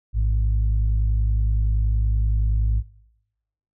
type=tone pair together; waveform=sine; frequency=54.55 / 105.2 Hz; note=A1 / G#2; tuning=-14 / +23 cents; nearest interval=major seventh; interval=1137 cents; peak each=-17 / -24 dBFS; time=0.13-2.83 s; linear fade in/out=50 ms; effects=noise-tail reverb RT60 1.0 s tail -25 dB re dry + tanh soft clip ceiling -12 dBFS